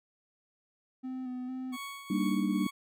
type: tone with vibrato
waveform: triangle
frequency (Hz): 254.8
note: C4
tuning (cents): -46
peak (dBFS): -33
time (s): 1.03-1.77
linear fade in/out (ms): 20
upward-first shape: square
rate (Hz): 2.2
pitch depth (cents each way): 22
type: tone with tremolo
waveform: 20% pulse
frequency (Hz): 1113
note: C#6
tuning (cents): +7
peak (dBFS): -33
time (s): 1.72-2.71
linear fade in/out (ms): 20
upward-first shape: triangle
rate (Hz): 2.3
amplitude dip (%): 65
type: chord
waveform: sine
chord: Eb major seventh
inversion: first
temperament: equal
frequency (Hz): 196 / 233.1 / 293.7 / 311.1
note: G3 / Bb3 / D4 / Eb4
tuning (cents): 0 / 0 / 0 / 0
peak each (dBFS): -30 / -33 / -32 / -36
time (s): 2.1-2.67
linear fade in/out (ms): 5
effects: none